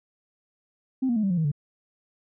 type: tone with pitch steps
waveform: sine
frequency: 261.6 / 237.1 / 215 / 194.85 / 176.63 / 160.11 / 145.13 Hz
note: C4 / A#3 / A3 / G3 / F3 / D#3 / D3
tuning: 0 / +30 / -40 / -10 / +20 / +50 / -20 cents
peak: -20 dBFS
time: 1.02-1.517 s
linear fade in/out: 10 ms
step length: 71 ms
effects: tanh soft clip ceiling -17 dBFS